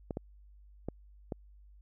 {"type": "clicks", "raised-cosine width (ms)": 2, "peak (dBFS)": -22, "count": 4, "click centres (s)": [0.108, 0.171, 0.886, 1.322], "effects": ["added 50 Hz sine -54 dBFS peak until 1.81 s"]}